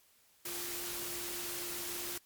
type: tone in noise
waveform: sine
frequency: 349.2 Hz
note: F4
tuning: in tune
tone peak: -47 dBFS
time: 0.45-2.18 s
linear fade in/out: 5 ms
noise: white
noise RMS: -40 dBFS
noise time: 0.45-2.18 s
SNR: -10 dB
effects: white hiss -67 dBFS RMS until 2.25 s + MP3 96 kbps